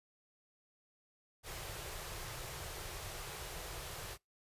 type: band-stop noise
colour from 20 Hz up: pink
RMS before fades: -45 dBFS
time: 1.43-4.18 s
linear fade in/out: 50 ms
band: 170 to 340 Hz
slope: 48 dB/octave
effects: noise-tail reverb RT60 0.2 s tail -26 dB re dry + resampled to 32000 Hz